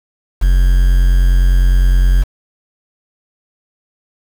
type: tone with quantisation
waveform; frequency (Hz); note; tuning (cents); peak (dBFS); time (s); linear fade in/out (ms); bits
triangle; 44.84; F1; +46; -5; 0.41-2.24; 20; 5
effects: none